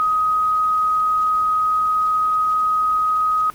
sine tone, 1257 Hz, D#6, 17 cents sharp, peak -15 dBFS, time 0-3.5 s, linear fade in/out 0 ms, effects pink hiss -44 dBFS RMS until 3.54 s + Opus 32 kbps

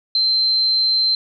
sine tone, 4113 Hz, C8, 30 cents flat, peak -14 dBFS, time 0.15-1.15 s, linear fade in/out 2 ms, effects none

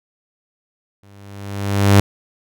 sawtooth tone with exponential growth, 100 Hz, G2, 35 cents sharp, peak -3 dBFS, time 1.03-2 s, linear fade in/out 0 ms, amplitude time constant 210 ms, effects none

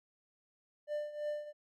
triangle tone with tremolo, 595 Hz, D5, 22 cents sharp, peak -31 dBFS, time 0.87-1.53 s, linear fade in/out 50 ms, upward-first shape triangle, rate 3 Hz, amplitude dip 80%, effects none

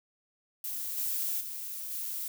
violet noise with level steps, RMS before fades -36 / -32 / -39 / -36 dBFS, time 0.64-2.28 s, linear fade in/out 2 ms, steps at 0.97 / 1.4 / 1.9 s, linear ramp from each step 10 ms, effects none

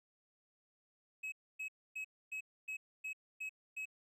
triangle tone bursts, 2562 Hz, E7, 50 cents flat, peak -38 dBFS, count 8, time 1.23-3.856 s, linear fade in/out 10 ms, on 92 ms, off 270 ms, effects none

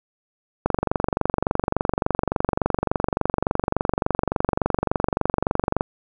click train, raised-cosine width 1 ms, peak -5 dBFS, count 122, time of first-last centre 0.66-5.809 s, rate 23.5 Hz, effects none

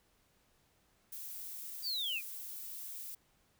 violet noise, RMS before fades -45 dBFS, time 1.12-3.15 s, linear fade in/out 5 ms
sine linear sweep, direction down, 4846 to 2333 Hz, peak -34 dBFS, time 1.82-2.22 s, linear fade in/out 50 ms
effects pink hiss -72 dBFS RMS until 3.59 s

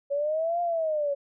sine linear two-way sweep, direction up then down, 556 to 702 to 556 Hz, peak -24 dBFS, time 0.1-1.15 s, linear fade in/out 20 ms, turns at 0.61 s, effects none

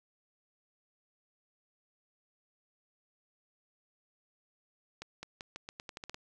accelerating click train, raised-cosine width 0.2 ms, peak -25 dBFS, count 11, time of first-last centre 5.02-6.144 s, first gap 210 ms, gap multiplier 0.85, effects none

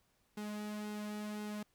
sawtooth tone with flanger, 210 Hz, G#3, 19 cents sharp, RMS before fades -42 dBFS, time 0.37-1.63 s, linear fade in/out 5 ms, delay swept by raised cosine 1.7 to 2.9 ms, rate 1.9 Hz, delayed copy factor -0.6, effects pink hiss -75 dBFS RMS until 1.74 s

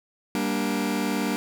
sawtooth chord, G minor, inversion none, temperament just, 196 / 235.2 / 294 Hz, G3 / Bb3 / D4, 0 / +16 / +2 cents, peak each -24 dBFS, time 0.35-1.36 s, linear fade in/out 0 ms, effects none

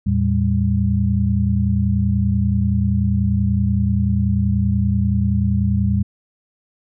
sine tone cluster, 82.4 / 112.8 / 198.6 Hz, E2 / A2 / G3, 0 / +44 / +23 cents, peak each -19 dBFS, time 0.06-6.03 s, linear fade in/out 10 ms, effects none

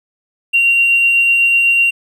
triangle tone with tremolo, 2760 Hz, F7, 21 cents flat, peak -4 dBFS, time 0.53-1.91 s, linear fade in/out 20 ms, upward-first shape triangle, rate 8 Hz, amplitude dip 35%, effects tanh soft clip ceiling -6 dBFS

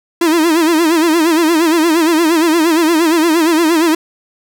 45% pulse tone with vibrato, 326.4 Hz, E4, 17 cents flat, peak -9 dBFS, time 0.21-3.95 s, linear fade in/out 5 ms, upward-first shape sine, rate 8.6 Hz, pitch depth 110 cents each way, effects none

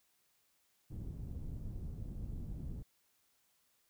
pink low-pass noise, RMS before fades -43 dBFS, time 0.9-2.83 s, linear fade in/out 10 ms, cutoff 170 Hz, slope 12 dB/octave, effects white hiss -75 dBFS RMS until 3.89 s

